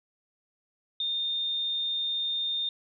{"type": "tone", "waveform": "sine", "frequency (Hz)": 3638, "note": "A#7", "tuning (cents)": -43, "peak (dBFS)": -27, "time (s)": [1, 2.69], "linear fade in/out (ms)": 2, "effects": []}